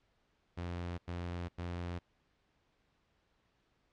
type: tone bursts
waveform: sawtooth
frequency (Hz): 87.31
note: F2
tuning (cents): 0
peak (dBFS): -34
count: 3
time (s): 0.57-1.99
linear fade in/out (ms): 10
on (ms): 410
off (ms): 95
effects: pink hiss -75 dBFS RMS until 3.92 s + low-pass 4000 Hz 12 dB/octave